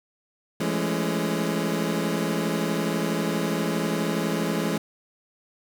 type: chord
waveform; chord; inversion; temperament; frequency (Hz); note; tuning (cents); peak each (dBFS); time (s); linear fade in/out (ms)
25% pulse; A major seventh; second; equal with one note detuned; 168.47 / 207.7 / 220 / 277.2; E3 / G#3 / A3 / C#4; +38 / 0 / 0 / 0; -24 / -25 / -28 / -27; 0.6-4.78; 5
effects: none